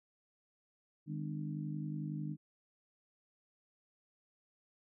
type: harmonic tone with a mistuned harmonic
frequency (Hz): 51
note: G#1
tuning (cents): -31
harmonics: 3 / 4 / 5 / 6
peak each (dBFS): -39 / -44 / -49 / -45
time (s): 1.06-2.37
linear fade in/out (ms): 50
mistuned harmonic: 6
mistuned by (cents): -33
effects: none